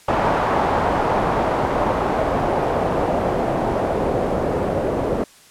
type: noise with low-pass filter sweep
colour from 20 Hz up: white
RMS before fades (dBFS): -20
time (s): 0.08-5.24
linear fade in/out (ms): 5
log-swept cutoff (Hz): 930 to 520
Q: 1.5
effects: white hiss -48 dBFS RMS until 5.5 s + low-pass 10000 Hz 12 dB/octave